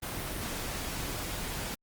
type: noise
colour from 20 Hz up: pink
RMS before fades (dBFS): -36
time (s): 0.02-1.75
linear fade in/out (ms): 10
effects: Opus 32 kbps